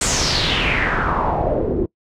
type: noise with low-pass filter sweep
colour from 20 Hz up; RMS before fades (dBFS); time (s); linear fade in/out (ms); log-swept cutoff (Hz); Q
pink; -19; 0.01-1.86; 5; 8100 to 330; 4.4
effects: noise-tail reverb RT60 0.1 s tail -22 dB re dry